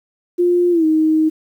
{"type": "tone with pitch glide", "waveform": "sine", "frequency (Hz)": [352.4, 314], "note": ["F4", "D#4"], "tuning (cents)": [16, 16], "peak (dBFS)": -11, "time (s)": [0.38, 1.3], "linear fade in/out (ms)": 20, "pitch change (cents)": -200, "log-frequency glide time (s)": [0.71, 0.85], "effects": ["8-bit"]}